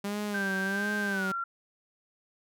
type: tone with vibrato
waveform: sawtooth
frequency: 199.4 Hz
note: G3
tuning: 30 cents sharp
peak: -27 dBFS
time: 0.04-1.32 s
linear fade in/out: 5 ms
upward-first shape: sine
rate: 1.4 Hz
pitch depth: 80 cents each way
type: tone with pitch glide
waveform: sine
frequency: 1568 to 1372.9 Hz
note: G6 to F6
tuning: 0 to -30 cents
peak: -30 dBFS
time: 0.34-1.44 s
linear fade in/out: 5 ms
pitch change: -230 cents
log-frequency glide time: 1.11-1.32 s
effects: none